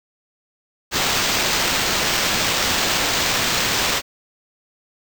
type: noise with sample-and-hold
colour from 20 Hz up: white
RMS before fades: -20 dBFS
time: 0.91-4.02 s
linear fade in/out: 50 ms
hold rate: 11025 Hz
effects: none